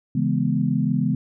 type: chord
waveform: sine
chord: C# minor seventh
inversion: none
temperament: equal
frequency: 138.59 / 164.81 / 207.7 / 246.9 Hz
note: C#3 / E3 / G#3 / B3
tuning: 0 / 0 / 0 / 0 cents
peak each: -24 dBFS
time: 0.15-1.15 s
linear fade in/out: 5 ms
effects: none